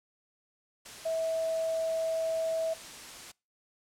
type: tone in noise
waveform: sine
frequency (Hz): 650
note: E5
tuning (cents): -24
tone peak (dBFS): -28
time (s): 1.05-2.74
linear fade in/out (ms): 10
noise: white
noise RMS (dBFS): -45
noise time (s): 0.85-3.32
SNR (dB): +14
effects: noise-tail reverb RT60 0.3 s tail -26 dB re dry + low-pass 9000 Hz 12 dB/octave